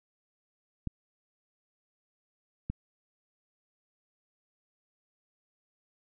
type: clicks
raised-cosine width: 5 ms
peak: -20 dBFS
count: 2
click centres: 0.873 / 2.7 s
effects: none